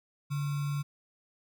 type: tone with sample-and-hold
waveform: sine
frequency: 143.9 Hz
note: D3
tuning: 35 cents flat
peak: -29 dBFS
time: 0.3-0.83 s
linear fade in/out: 20 ms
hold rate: 1225 Hz
effects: none